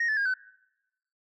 sine tone with pitch steps, 1864.7 / 1739.8 / 1623.3 / 1514.6 Hz, A#6 / A6 / G#6 / F#6, 0 / -20 / -40 / +40 cents, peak -22 dBFS, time 0-0.34 s, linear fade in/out 5 ms, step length 85 ms, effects noise-tail reverb RT60 0.9 s tail -23 dB re dry + tanh soft clip ceiling -22 dBFS

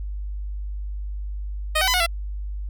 10% pulse tone with pitch steps, 621 / 757 / 1007 / 728 / 676 Hz, D#5 / F#5 / B5 / F#5 / E5, -3 / +39 / +33 / -28 / +43 cents, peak -10 dBFS, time 1.75-2.065 s, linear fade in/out 10 ms, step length 63 ms, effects added 50 Hz sine -27 dBFS peak until 2.69 s

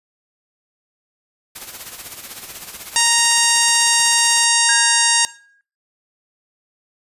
white noise with tremolo, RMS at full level -31 dBFS, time 1.55-4.45 s, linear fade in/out 10 ms, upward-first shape sine, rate 16 Hz, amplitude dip 60%
harmonic tone, 932.3 Hz, A#5, in tune, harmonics 1 / 2 / 3 / 4 / 5 / 6 / 7 / 8 / 9 / 10, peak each -22 / -22 / -22 / -22 / -22 / -22 / -22 / -22 / -22 / -22 dBFS, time 2.96-5.25 s, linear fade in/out 0 ms
sine tone with exponential decay, 1634 Hz, G#6, 29 cents flat, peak -17 dBFS, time 4.69-5.61 s, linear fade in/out 1 ms, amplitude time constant 200 ms
effects noise-tail reverb RT60 0.4 s tail -19 dB re dry + resampled to 32000 Hz

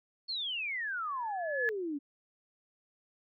sine exponential sweep, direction down, 4435 to 274.2 Hz, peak -33 dBFS, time 0.28-1.99 s, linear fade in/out 20 ms
sine tone with exponential growth, 1711 Hz, A6, 49 cents flat, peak -26 dBFS, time 1.04-1.69 s, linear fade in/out 0 ms, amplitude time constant 140 ms
effects none

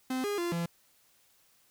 45% pulse tone with pitch steps, 258.2 / 409.6 / 345.8 / 170 Hz, C4 / G#4 / F4 / F3, -23 / -24 / -17 / -46 cents, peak -30 dBFS, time 0.1-0.66 s, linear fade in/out 5 ms, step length 140 ms, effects white hiss -66 dBFS RMS until 1.7 s

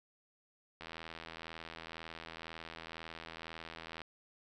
click train, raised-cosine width 0.3 ms, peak -29 dBFS, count 264, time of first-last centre 0.81-4.017 s, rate 82 Hz, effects none

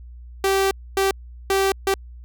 sawtooth tone bursts at uneven times, 388.6 Hz, G4, 15 cents flat, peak -13 dBFS, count 4, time 0.44-0.71 / 0.97-1.11 / 1.5-1.72 / 1.87-1.94 s, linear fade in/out 2 ms, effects added 60 Hz sine -37 dBFS peak until 2.24 s

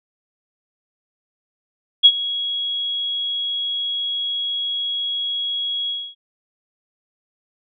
sine tone with ADSR envelope, 3322 Hz, G#7, in tune, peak -4 dBFS, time 2.03-6.15 s, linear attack 24 ms, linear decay 57 ms, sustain -17 dB, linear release 260 ms, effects none

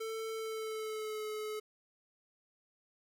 square tone with pitch glide, 444.9 to 428.3 Hz, A4 to A4, +19 to -47 cents, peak -38 dBFS, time 0-1.6 s, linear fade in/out 10 ms, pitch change -66 cents, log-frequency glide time 0.33-1.26 s, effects none

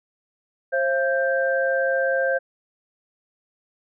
sine tone cluster, 533 / 678 / 1574 Hz, C5 / E5 / G6, +32 / +49 / +7 cents, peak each -21 / -27 / -24 dBFS, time 0.72-2.39 s, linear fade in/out 20 ms, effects none

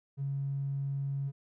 triangle tone, 138.59 Hz, C#3, in tune, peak -27 dBFS, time 0.17-1.32 s, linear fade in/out 50 ms, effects tanh soft clip ceiling -29 dBFS

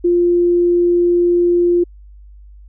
sine tone, 349.2 Hz, F4, in tune, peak -10 dBFS, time 0.04-1.84 s, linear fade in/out 10 ms, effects added 50 Hz sine -37 dBFS peak until 2.68 s

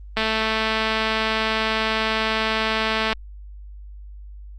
click train, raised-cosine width 0.3 ms, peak -6 dBFS, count 652, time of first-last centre 0.17-3.129 s, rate 220 Hz, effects added 50 Hz sine -36 dBFS peak until 4.58 s + Opus 24 kbps

